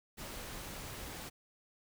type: noise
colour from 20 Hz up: pink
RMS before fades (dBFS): -45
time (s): 0.17-1.3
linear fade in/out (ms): 20
effects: none